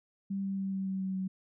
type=tone with pitch steps; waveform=sine; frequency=196 / 194.76 / 193.53 / 192.3 / 191.08 / 189.87 / 188.67 Hz; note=G3 / G3 / G3 / G3 / G3 / F#3 / F#3; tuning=0 / -11 / -22 / -33 / -44 / +45 / +34 cents; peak=-31 dBFS; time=0.3-1.28 s; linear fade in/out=10 ms; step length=140 ms; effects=none